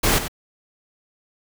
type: noise with echo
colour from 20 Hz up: pink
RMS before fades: -18 dBFS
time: 0.03-0.19 s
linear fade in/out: 10 ms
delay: 92 ms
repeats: 1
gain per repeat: -10 dB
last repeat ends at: 0.282 s
effects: none